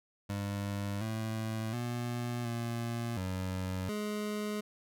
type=tone with pitch steps; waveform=25% pulse; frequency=100.7 / 110.8 / 120.6 / 117.3 / 93.2 / 210 Hz; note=G2 / A2 / B2 / A#2 / F#2 / G#3; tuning=+47 / +13 / -41 / +11 / +13 / +19 cents; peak=-30 dBFS; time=0.29-4.61 s; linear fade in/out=10 ms; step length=720 ms; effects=none